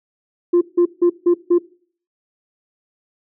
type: tone bursts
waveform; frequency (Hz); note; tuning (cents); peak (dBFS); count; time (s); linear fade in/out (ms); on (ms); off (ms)
sine; 349.2; F4; 0; -8; 5; 0.53-1.585; 10; 83; 160
effects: noise-tail reverb RT60 0.5 s tail -21 dB re dry + tanh soft clip ceiling -8 dBFS